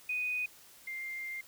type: tone pair in turn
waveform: sine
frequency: 2488 / 2102 Hz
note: D#7 / C7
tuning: -1 / +7 cents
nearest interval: minor third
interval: 292 cents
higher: first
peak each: -31 / -37 dBFS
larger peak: first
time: 0.09-0.46 / 0.87-1.41 s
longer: second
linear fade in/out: 5 ms
effects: white hiss -57 dBFS RMS until 1.47 s